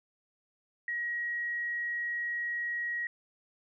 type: tone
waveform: sine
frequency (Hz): 1900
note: A#6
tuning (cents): +33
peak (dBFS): -31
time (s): 0.88-3.07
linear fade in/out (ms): 2
effects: none